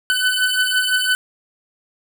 25% pulse beating tone pair, 1502 / 1507.9 Hz, F#6 / F#6, +26 / +32 cents, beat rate 5.9 Hz, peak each -16 / -15 dBFS, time 0.1-1.15 s, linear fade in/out 0 ms, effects none

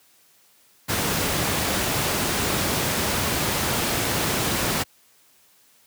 pink noise, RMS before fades -23 dBFS, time 0.88-4.84 s, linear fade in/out 20 ms, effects white hiss -58 dBFS RMS until 5.86 s + high-pass 80 Hz 12 dB/octave

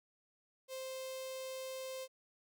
sawtooth tone with notch filter, 523.3 Hz, C5, in tune, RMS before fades -44 dBFS, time 0.68-2.08 s, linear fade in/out 50 ms, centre 1400 Hz, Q 0.71, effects none

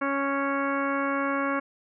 harmonic tone with a mistuned harmonic, 277.2 Hz, C#4, in tune, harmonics 1 / 2 / 3 / 4 / 5 / 6 / 7 / 8 / 10, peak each -29 / -31 / -39 / -30 / -33 / -35 / -45 / -37 / -49 dBFS, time 0.01-1.6 s, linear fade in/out 10 ms, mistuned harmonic 10, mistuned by -19 cents, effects none

